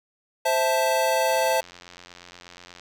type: chord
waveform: square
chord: A minor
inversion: first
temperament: equal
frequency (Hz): 523.3 / 659.3 / 880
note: C5 / E5 / A5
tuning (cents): 0 / 0 / 0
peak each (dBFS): -25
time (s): 0.45-1.61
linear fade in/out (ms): 10
type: click train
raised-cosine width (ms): 0.2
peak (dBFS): -26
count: 134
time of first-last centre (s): 1.29-2.796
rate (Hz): 88.3
effects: none